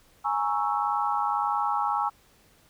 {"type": "chord", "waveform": "sine", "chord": "A# half-diminished seventh", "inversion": "third", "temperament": "equal", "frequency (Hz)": [830.6, 932.3, 1108.7, 1318.5], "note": ["G#5", "A#5", "C#6", "E6"], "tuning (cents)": [0, 0, 0, 0], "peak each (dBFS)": [-27, -31, -30, -30], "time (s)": [0.24, 2.1], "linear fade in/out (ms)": 20, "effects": ["pink hiss -60 dBFS RMS until 2.69 s"]}